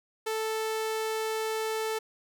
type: tone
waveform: sawtooth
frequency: 440 Hz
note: A4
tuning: in tune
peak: -25 dBFS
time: 0.26-1.99 s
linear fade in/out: 10 ms
effects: none